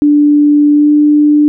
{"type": "tone with pitch glide", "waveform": "sine", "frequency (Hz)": [293.7, 296.9], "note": ["D4", "D4"], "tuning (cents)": [0, 19], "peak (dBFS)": -4, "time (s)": [0.02, 1.48], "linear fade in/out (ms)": 0, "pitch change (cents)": 19, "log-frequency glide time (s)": [0.73, 0.9], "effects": []}